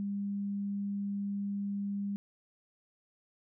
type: tone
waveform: sine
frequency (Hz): 200.8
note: G3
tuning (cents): +42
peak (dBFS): -32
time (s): 0-2.16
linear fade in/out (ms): 0
effects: none